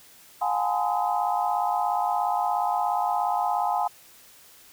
sine tone cluster, 714 / 820 / 877 / 1023 / 1260 Hz, F5 / G#5 / A5 / C6 / D#6, +38 / -22 / -6 / -39 / +21 cents, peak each -27 / -26 / -31 / -30 / -35 dBFS, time 0.41-3.88 s, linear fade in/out 10 ms, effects white hiss -52 dBFS RMS until 4.72 s

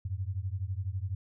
sine beating tone pair, 89.9 / 101.9 Hz, F#2 / G#2, -49 / -32 cents, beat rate 12 Hz, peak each -34 / -35 dBFS, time 0.05-1.15 s, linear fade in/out 5 ms, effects none

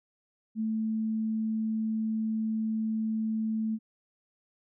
sine tone, 220 Hz, A3, in tune, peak -27 dBFS, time 0.55-3.79 s, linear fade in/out 50 ms, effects none

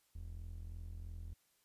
triangle ring-modulated tone, 60.9 Hz, B1, 24 cents flat, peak -39 dBFS, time 0.15-1.34 s, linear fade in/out 5 ms, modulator 21.5 Hz, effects white hiss -75 dBFS RMS until 1.64 s + resampled to 32000 Hz

